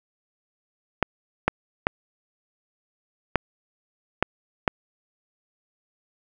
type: clicks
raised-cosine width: 0.5 ms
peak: -3 dBFS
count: 6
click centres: 1.027 / 1.48 / 1.869 / 3.357 / 4.226 / 4.678 s
effects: none